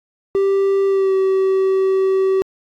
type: tone with pitch glide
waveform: triangle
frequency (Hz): 392 to 382.6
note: G4 to G4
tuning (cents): 0 to -42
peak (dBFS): -11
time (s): 0.35-2.42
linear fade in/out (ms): 0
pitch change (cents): -42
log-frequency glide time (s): 0.87-1.14
effects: AAC 64 kbps